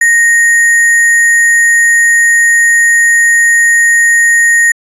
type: tone with sample-and-hold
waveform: sine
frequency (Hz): 1864.7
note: A#6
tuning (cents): 0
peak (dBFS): -4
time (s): 0.01-4.72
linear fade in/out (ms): 5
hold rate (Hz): 8820
effects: resampled to 24000 Hz